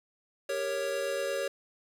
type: chord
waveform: square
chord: G diminished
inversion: none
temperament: equal with one note detuned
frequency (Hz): 397.2 / 466.2 / 554.4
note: G4 / Bb4 / Db5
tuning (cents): +23 / 0 / 0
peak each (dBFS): -38 / -38 / -32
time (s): 0.49-1.48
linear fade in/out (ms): 5
effects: low-pass 12000 Hz 12 dB/octave + 9-bit